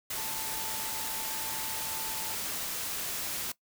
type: tone in noise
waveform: sine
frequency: 882 Hz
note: A5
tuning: 4 cents sharp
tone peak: -43 dBFS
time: 0.17-2.34 s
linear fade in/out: 5 ms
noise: white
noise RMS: -35 dBFS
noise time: 0.1-3.52 s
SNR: -11 dB
effects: noise-tail reverb RT60 0.1 s tail -19 dB re dry